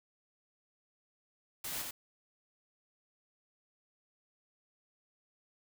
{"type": "noise with echo", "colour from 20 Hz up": "white", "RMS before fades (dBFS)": -40, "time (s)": [1.64, 1.82], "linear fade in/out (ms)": 5, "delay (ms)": 90, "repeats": 1, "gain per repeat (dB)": -2, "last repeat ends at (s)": 1.91, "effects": []}